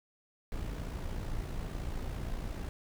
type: noise with amplitude modulation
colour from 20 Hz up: brown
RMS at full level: -35 dBFS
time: 0.52-2.69 s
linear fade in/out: 0 ms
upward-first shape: sine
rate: 57.9 Hz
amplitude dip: 50%
effects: none